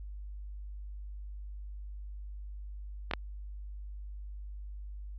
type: clicks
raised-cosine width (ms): 0.3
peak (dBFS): -15 / -13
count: 2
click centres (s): 3.112 / 3.136
effects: added 50 Hz sine -40 dBFS peak until 5.18 s + low-pass 4000 Hz 12 dB/octave